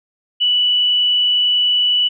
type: tone with frequency modulation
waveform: sine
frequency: 2960 Hz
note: F#7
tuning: in tune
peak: -12 dBFS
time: 0.4-2.09 s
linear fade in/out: 20 ms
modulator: 29.1 Hz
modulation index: 0.75
effects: none